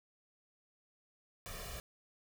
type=noise with comb filter; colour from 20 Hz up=pink; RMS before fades=-45 dBFS; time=1.46-1.8 s; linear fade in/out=0 ms; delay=1.7 ms; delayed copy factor=+1; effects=none